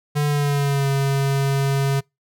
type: tone with pitch glide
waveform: square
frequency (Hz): 146.83 to 137.79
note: D3 to C#3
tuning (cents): 0 to -10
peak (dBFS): -18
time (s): 0.15-2.01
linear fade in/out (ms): 20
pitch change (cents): -110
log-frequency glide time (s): 0.27-0.88
effects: noise-tail reverb RT60 0.2 s tail -26 dB re dry